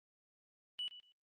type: tone with echo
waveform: sine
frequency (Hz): 2956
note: F#7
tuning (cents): -2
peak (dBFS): -37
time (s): 0.79-0.88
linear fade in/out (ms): 0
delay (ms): 120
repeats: 2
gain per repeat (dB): -14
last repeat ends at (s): 1.12
effects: tanh soft clip ceiling -33 dBFS + Opus 24 kbps